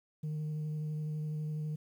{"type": "tone with vibrato", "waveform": "sine", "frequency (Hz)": 153.2, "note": "D#3", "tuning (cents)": -27, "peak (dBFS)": -31, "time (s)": [0.23, 1.76], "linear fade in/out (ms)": 10, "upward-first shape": "square", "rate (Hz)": 12, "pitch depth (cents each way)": 10, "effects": ["tanh soft clip ceiling -33 dBFS", "11-bit"]}